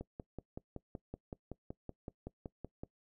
click train, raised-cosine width 2 ms, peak -29 dBFS, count 16, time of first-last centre 0.01-2.835 s, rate 5.31 Hz, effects noise-tail reverb RT60 0.1 s tail -21 dB re dry

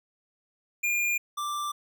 square tone pair in turn, 2411 / 1178 Hz, D7 / D6, +45 / +5 cents, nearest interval octave, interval 1240 cents, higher first, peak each -25 / -30 dBFS, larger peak first, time 0.83-1.18 / 1.37-1.72 s, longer neither, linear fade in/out 10 ms, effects none

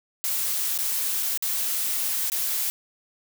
blue noise with dropouts, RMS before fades -26 dBFS, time 0.24-2.7 s, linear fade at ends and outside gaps 0 ms, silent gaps 0.777-0.787 / 1.226-1.23 / 1.375-1.424 / 2.299-2.319 s, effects none

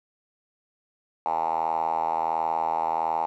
5% pulse tone with band-pass filter, 81.4 Hz, E2, 21 cents flat, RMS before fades -26 dBFS, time 1.26-3.26 s, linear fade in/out 0 ms, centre 850 Hz, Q 8.8, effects none

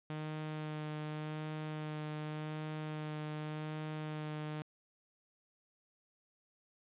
sawtooth tone with vibrato, 153.5 Hz, D#3, 23 cents flat, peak -35 dBFS, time 0.1-4.62 s, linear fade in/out 0 ms, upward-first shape sine, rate 0.87 Hz, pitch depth 13 cents each way, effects resampled to 8000 Hz + 11-bit

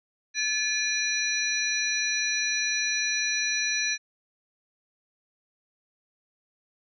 sine tone cluster, 1729 / 2421 / 4045 / 5850 Hz, A6 / D#7 / B7 / F#8, -31 / -48 / +41 / -21 cents, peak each -30 dBFS, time 0.34-3.98 s, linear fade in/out 50 ms, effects none

